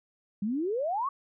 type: exponential sweep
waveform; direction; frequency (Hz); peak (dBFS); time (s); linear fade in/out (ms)
sine; up; 192.8 to 1156; -27; 0.42-1.09; 5
effects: none